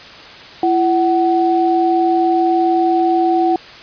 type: tone pair together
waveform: sine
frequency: 337.3 / 748 Hz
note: E4 / F#5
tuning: +40 / +19 cents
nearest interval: octave + major second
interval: 1379 cents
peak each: -14 / -14 dBFS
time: 0.63-3.56 s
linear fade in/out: 2 ms
effects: white hiss -36 dBFS RMS until 3.82 s + resampled to 11025 Hz